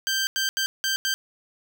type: tone bursts at uneven times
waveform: 15% pulse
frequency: 1568 Hz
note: G6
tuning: in tune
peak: -16 dBFS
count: 5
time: 0.07-0.27 / 0.36-0.49 / 0.57-0.66 / 0.84-0.96 / 1.05-1.14 s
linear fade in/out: 0 ms
effects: none